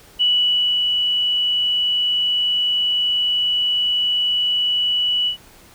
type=tone with ADSR envelope; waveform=sine; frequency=2950 Hz; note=F#7; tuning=6 cents flat; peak=-13 dBFS; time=0.19-5.37 s; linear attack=24 ms; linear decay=590 ms; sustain=-3 dB; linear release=99 ms; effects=pink hiss -47 dBFS RMS until 5.74 s